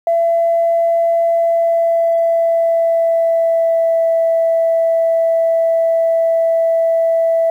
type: tone with pitch glide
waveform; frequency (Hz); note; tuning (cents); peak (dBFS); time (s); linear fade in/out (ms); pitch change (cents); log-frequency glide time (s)
sine; 672 to 660.1; E5 to E5; +33 to +2; -10; 0.07-7.5; 2; -31; 1.27-4.05
effects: tanh soft clip ceiling -6 dBFS + 8-bit